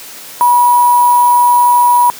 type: tone with sample-and-hold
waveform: sine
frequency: 971 Hz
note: B5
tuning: 30 cents flat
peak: -5 dBFS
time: 0.41-2.1 s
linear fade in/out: 0 ms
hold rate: 11025 Hz
effects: white hiss -31 dBFS RMS until 2.19 s + high-pass 150 Hz 12 dB/octave